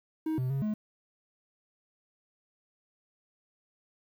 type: tone with pitch steps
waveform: triangle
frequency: 315.8 / 128.2 / 136.7 / 213 Hz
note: D#4 / C3 / C#3 / G#3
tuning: +26 / -35 / -24 / +44 cents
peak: -26 dBFS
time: 0.26-0.74 s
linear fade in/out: 5 ms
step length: 120 ms
effects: 10-bit